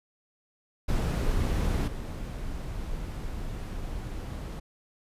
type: noise with level steps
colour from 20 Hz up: brown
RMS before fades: -26 / -35 dBFS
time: 0.88-4.6 s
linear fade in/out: 10 ms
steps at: 1.87 s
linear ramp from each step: 10 ms
effects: resampled to 32000 Hz